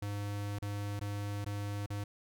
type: tone with dropouts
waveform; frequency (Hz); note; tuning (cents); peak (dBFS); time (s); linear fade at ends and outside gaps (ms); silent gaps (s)
square; 102.1; G#2; -29; -36; 0.02-2.04; 5; 0.588-0.622 / 0.995-1.011 / 1.446-1.461 / 1.862-1.902
effects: none